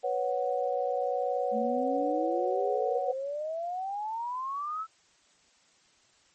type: chord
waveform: sine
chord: B suspended second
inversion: none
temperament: equal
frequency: 493.9 / 554.4 / 740 Hz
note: B4 / C#5 / F#5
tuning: 0 / 0 / 0 cents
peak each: -31 dBFS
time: 0.03-3.13 s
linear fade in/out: 20 ms
type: exponential sweep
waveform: sine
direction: up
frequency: 217.5 to 1331 Hz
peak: -31 dBFS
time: 1.51-4.87 s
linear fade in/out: 50 ms
effects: white hiss -64 dBFS RMS until 6.34 s + MP3 32 kbps